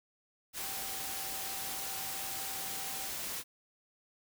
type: tone in noise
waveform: sine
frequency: 776 Hz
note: G5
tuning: 18 cents flat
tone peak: -48 dBFS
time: 0.59-3.12 s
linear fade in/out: 50 ms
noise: white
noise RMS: -39 dBFS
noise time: 0.53-3.44 s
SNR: -12 dB
effects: none